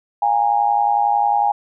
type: tone with amplitude modulation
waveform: sine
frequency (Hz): 820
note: G#5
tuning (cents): -22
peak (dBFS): -10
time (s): 0.22-1.52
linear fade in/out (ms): 5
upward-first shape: sine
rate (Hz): 111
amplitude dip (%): 80
effects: none